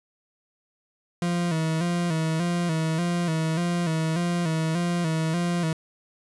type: tone with vibrato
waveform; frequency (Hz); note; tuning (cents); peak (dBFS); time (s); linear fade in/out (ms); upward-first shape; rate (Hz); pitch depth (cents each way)
40% pulse; 166.8; E3; +21; -22; 1.22-5.73; 2; square; 1.7; 71
effects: resampled to 24000 Hz + 9-bit